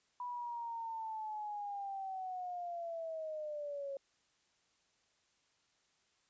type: linear sweep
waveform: sine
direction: down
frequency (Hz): 987 to 546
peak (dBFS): -39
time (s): 0.2-3.97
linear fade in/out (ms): 2
effects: white hiss -75 dBFS RMS until 6.29 s + resampled to 16000 Hz